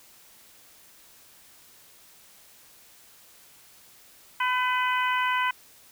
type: harmonic tone with a mistuned harmonic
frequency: 502 Hz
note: B4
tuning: 28 cents sharp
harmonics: 2 / 3 / 4 / 5 / 6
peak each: -25 / -29 / -31 / -33 / -35 dBFS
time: 4.4-5.51 s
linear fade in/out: 5 ms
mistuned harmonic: 3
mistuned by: +17 cents
effects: white hiss -54 dBFS RMS until 5.91 s